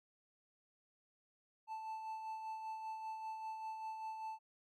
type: tone with tremolo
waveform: triangle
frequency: 880 Hz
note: A5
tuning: in tune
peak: -39 dBFS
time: 1.67-4.39 s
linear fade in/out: 50 ms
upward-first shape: sine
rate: 5.1 Hz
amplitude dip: 40%
effects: none